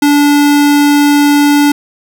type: tone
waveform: square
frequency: 289.8 Hz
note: D4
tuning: 23 cents flat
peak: -6 dBFS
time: 0.02-1.72 s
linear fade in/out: 5 ms
effects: none